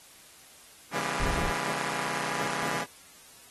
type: chord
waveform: 5% pulse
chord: C# diminished seventh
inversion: none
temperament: just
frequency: 138.59 / 166.31 / 199.57 / 239.5 Hz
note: C#3 / E3 / G3 / Bb3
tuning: 0 / +16 / +31 / +47 cents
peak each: -25 dBFS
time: 0.91-2.86 s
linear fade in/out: 50 ms
type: noise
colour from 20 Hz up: brown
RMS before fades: -31 dBFS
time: 1.19-1.51 s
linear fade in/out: 20 ms
effects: white hiss -53 dBFS RMS until 3.5 s + AAC 32 kbps